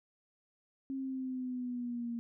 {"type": "exponential sweep", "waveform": "sine", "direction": "down", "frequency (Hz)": [270, 233.1], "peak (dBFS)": -35, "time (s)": [0.9, 2.19], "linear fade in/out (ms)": 0, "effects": []}